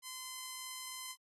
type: tone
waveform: 5% pulse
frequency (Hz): 1029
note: C6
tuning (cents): -29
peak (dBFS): -31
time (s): 0.02-1.16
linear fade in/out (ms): 50
effects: AAC 32 kbps